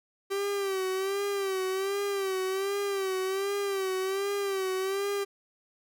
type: tone with vibrato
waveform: 45% pulse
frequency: 389 Hz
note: G4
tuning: 13 cents flat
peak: -28 dBFS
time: 0.3-5.25 s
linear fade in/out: 20 ms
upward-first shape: sine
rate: 1.3 Hz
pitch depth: 65 cents each way
effects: none